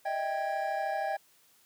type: tone cluster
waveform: triangle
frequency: 611 / 644 / 787 / 1660 Hz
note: D#5 / E5 / G5 / G#6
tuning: -32 / -41 / +7 / -1 cents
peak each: -36 / -34 / -30 / -38 dBFS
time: 0.05-1.17 s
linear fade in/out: 10 ms
effects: white hiss -64 dBFS RMS until 1.65 s + high-pass 100 Hz 12 dB/octave